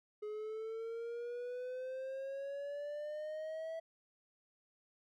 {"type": "exponential sweep", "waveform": "triangle", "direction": "up", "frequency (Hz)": [420, 656], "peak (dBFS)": -38, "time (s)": [0.22, 3.8], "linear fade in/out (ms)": 10, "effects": []}